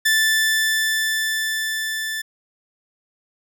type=tone with level ramp; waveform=sawtooth; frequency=1760 Hz; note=A6; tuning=in tune; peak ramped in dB=-11 to -21 dBFS; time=0.05-2.22 s; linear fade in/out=10 ms; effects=none